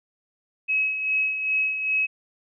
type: tone with tremolo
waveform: sine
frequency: 2561 Hz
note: D#7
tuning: 49 cents sharp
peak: -19 dBFS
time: 0.68-2.07 s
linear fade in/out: 20 ms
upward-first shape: sine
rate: 2.5 Hz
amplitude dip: 55%
effects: none